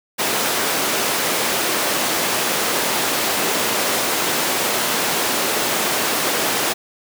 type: high-pass noise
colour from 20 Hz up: pink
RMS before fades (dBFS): -20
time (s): 0.18-6.74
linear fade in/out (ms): 20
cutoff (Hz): 320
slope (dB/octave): 12
effects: none